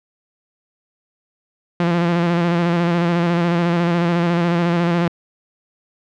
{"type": "tone with vibrato", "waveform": "sawtooth", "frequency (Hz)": 171.7, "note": "F3", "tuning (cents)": -29, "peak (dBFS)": -11, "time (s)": [1.8, 5.08], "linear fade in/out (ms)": 2, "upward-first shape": "square", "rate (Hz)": 14, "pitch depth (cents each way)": 30, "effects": ["low-pass 3000 Hz 12 dB/octave"]}